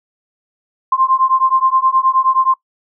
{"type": "beating tone pair", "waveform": "sine", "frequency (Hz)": [1046.5, 1056], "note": ["C6", "C6"], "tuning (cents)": [0, 16], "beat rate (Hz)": 9.5, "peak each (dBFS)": [-14, -14], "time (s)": [0.92, 2.54], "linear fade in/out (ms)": 5, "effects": ["noise-tail reverb RT60 0.1 s tail -20 dB re dry"]}